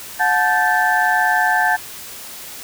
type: tone cluster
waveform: sine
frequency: 727 / 868 / 1557 / 1754 Hz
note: F#5 / A5 / G6 / A6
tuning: -31 / -24 / -12 / -6 cents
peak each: -19 dBFS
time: 0.19-1.77 s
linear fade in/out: 20 ms
effects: white hiss -34 dBFS RMS until 2.63 s